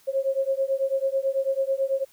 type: beating tone pair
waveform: sine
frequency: 535 / 544.1 Hz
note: C5 / C#5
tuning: +38 / -32 cents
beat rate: 9.1 Hz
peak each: -25 dBFS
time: 0.07-2.05 s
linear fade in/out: 20 ms
effects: white hiss -58 dBFS RMS until 2.12 s